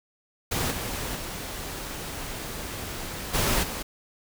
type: noise with level steps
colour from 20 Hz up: pink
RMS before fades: -27 / -32 / -35 / -24 / -33 dBFS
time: 0.51-3.83 s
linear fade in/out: 10 ms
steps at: 0.7 / 1.15 / 3.33 / 3.62 s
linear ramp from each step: 20 ms
effects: none